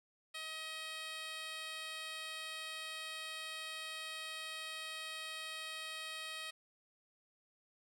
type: tone with band-pass filter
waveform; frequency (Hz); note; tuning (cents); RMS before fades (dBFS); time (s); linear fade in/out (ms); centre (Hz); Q
10% pulse; 633; D#5; +30; -45; 0.34-6.51; 10; 4400; 0.57
effects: none